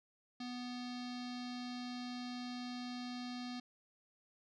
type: tone with low-pass filter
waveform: square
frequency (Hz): 246.9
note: B3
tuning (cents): 0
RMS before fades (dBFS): -44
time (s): 0.4-3.6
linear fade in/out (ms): 5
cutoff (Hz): 4500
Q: 4
effects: none